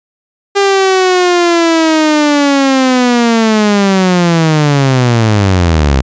sawtooth linear sweep, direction down, 401.5 to 63.4 Hz, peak -3 dBFS, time 0.55-6.02 s, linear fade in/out 20 ms, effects resampled to 16000 Hz

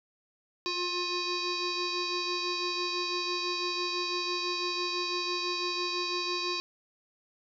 sine tone with frequency modulation, 2489 Hz, D#7, in tune, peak -29 dBFS, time 0.66-6.6 s, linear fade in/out 0 ms, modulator 712 Hz, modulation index 3.6, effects none

